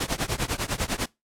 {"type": "noise with tremolo", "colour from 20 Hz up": "pink", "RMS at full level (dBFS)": -24, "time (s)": [0, 1.06], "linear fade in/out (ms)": 5, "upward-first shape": "triangle", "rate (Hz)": 10, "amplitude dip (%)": 100, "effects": ["noise-tail reverb RT60 0.2 s tail -22 dB re dry", "low-pass 11000 Hz 12 dB/octave"]}